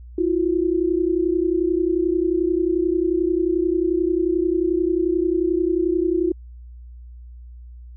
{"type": "tone pair together", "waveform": "sine", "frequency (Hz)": [330.6, 361.9], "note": ["E4", "F#4"], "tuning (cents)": [5, -38], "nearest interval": "major second", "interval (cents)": 157, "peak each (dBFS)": -20, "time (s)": [0.18, 6.32], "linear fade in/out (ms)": 5, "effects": ["added 60 Hz sine -37 dBFS peak until 7.96 s"]}